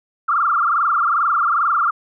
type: tone with frequency modulation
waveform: sine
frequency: 1276 Hz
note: D#6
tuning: 43 cents sharp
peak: -14 dBFS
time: 0.28-1.91 s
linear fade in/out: 10 ms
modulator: 22.4 Hz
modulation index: 5.8
effects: none